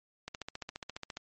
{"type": "click train", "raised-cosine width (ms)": 0.2, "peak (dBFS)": -22, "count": 14, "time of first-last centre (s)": [0.28, 1.17], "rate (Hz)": 14.6, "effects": ["MP3 32 kbps"]}